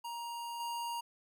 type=tone with level steps; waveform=square; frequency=941 Hz; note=A#5; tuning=16 cents sharp; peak=-40 / -37 dBFS; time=0.04-1.01 s; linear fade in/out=10 ms; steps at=0.6 s; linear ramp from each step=2 ms; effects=none